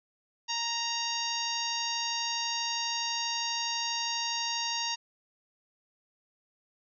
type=harmonic tone; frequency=932.3 Hz; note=A#5; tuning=in tune; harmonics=1 / 2 / 3 / 4 / 5 / 6 / 7; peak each=-36 / -41 / -37 / -38 / -36 / -37 / -40 dBFS; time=0.48-4.96 s; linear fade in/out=20 ms; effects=none